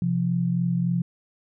sine tone pair together, 130.3 / 173.81 Hz, C3 / F3, -7 / -8 cents, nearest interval perfect fourth, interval 499 cents, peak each -26 / -22 dBFS, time 0.02-1.02 s, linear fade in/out 2 ms, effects none

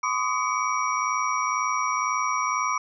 sine tone cluster, 1022 / 1144 / 1246 / 2261 / 5700 Hz, C6 / D6 / D#6 / C#7 / F8, -41 / -46 / +2 / +34 / +34 cents, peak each -27 / -29 / -28 / -31 / -35 dBFS, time 0.03-2.78 s, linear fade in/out 5 ms, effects none

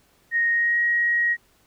sine tone with pitch glide, 1864.7 to 1891.8 Hz, A#6 to A#6, 0 to +25 cents, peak -18 dBFS, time 0.31-1.37 s, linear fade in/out 50 ms, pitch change +25 cents, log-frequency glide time 0.51-0.8 s, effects pink hiss -61 dBFS RMS until 1.66 s

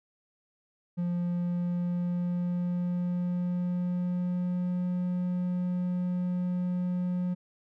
triangle tone with pitch glide, 175.1 to 179.5 Hz, F3 to F3, +5 to +48 cents, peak -25 dBFS, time 0.97-7.35 s, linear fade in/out 20 ms, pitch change +43 cents, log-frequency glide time 1.24-4.87 s, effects none

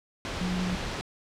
sine tone in noise, 181.6 Hz, F#3, 32 cents flat, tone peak -27 dBFS, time 0.41-0.75 s, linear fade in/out 0 ms, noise pink, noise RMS -33 dBFS, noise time 0.25-1.01 s, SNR +3 dB, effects low-pass 5000 Hz 12 dB/octave

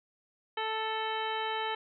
harmonic tone with a mistuned harmonic, 440 Hz, A4, in tune, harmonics 1 / 2 / 3 / 4 / 5 / 6 / 7 / 9, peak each -38 / -34 / -40 / -40 / -43 / -46 / -40 / -46 dBFS, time 0.57-1.75 s, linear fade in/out 5 ms, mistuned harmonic 9, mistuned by -51 cents, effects none

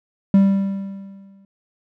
triangle tone with exponential decay, 196 Hz, G3, in tune, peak -6 dBFS, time 0.34-1.45 s, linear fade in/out 2 ms, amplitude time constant 240 ms, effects none

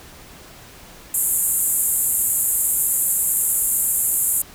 white band-pass noise, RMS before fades -20 dBFS, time 1.14-4.42 s, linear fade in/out 5 ms, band 7200 to 14000 Hz, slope 96 dB/octave, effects pink hiss -43 dBFS RMS until 4.54 s

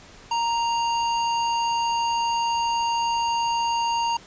square tone, 932.3 Hz, A#5, in tune, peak -22 dBFS, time 0.31-4.17 s, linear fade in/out 5 ms, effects pink hiss -47 dBFS RMS until 4.26 s + resampled to 16000 Hz

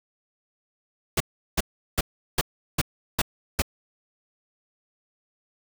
pink noise bursts, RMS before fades -22 dBFS, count 7, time 1.17-3.621 s, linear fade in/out 5 ms, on 33 ms, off 370 ms, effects none

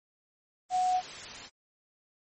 sine tone in noise, 736 Hz, F#5, 9 cents flat, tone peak -24 dBFS, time 0.7-1.02 s, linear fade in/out 50 ms, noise white, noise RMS -42 dBFS, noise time 0.69-1.5 s, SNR +15 dB, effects MP3 32 kbps

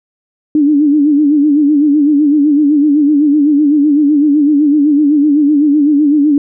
sine tone with vibrato, 293.7 Hz, D4, in tune, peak -6 dBFS, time 0.55-6.38 s, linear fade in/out 2 ms, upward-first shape sine, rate 7.9 Hz, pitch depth 84 cents each way, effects none

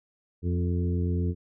harmonic tone with a mistuned harmonic, 87.8 Hz, F2, 10 cents sharp, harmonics 1 / 2 / 3 / 4 / 5, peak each -25 / -31 / -35 / -37 / -39 dBFS, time 0.42-1.35 s, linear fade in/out 50 ms, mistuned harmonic 4, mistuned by +16 cents, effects none

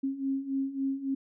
sine beating tone pair, 268.5 / 272.1 Hz, C4 / C#4, +45 / -32 cents, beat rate 3.6 Hz, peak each -34 / -30 dBFS, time 0.03-1.15 s, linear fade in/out 10 ms, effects none

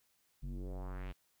square tone with low-pass filter sweep, 46.25 Hz, F#1, in tune, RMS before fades -42 dBFS, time 0.42-1.13 s, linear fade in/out 20 ms, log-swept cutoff 160 to 3200 Hz, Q 2.2, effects white hiss -75 dBFS RMS until 1.4 s

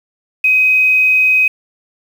sine tone with quantisation, 2521 Hz, D#7, 22 cents sharp, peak -8 dBFS, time 0.44-1.48 s, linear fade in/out 5 ms, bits 6, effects none

